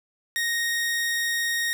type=tone; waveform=sawtooth; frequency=1864.7 Hz; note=A#6; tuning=in tune; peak=-20 dBFS; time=0.36-1.73 s; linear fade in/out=0 ms; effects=none